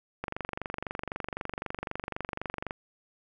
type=click train; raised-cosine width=0.5 ms; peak=-18 dBFS; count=60; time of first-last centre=0.24-2.709 s; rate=23.9 Hz; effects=none